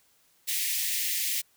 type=high-pass noise; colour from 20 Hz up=white; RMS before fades=-29 dBFS; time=0.47-1.42 s; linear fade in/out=20 ms; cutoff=1800 Hz; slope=96 dB/octave; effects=white hiss -65 dBFS RMS until 1.56 s